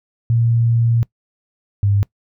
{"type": "tone pair in turn", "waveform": "sine", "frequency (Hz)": [116.54, 100.72], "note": ["A#2", "G2"], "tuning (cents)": [0, 47], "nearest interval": "minor third", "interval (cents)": 253, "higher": "first", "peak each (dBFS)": -12, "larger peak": "neither", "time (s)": [[0.3, 1.03], [1.83, 2.03]], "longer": "first", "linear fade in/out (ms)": 0, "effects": ["noise-tail reverb RT60 0.1 s tail -22 dB re dry"]}